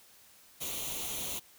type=noise with comb filter; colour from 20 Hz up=white; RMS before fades=-37 dBFS; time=0.6-1.4 s; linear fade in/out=20 ms; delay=0.3 ms; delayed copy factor=+0.7; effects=white hiss -59 dBFS RMS until 1.58 s